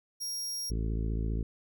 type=tone; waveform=sawtooth; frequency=5600 Hz; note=F8; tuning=4 cents sharp; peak=-31 dBFS; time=0.2-0.71 s; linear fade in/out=20 ms
type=harmonic tone; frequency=55 Hz; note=A1; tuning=in tune; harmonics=1 / 2 / 3 / 4 / 5 / 6 / 7 / 8; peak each=-30 / -36 / -40 / -42 / -44 / -46 / -47 / -48 dBFS; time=0.7-1.43 s; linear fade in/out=5 ms
effects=none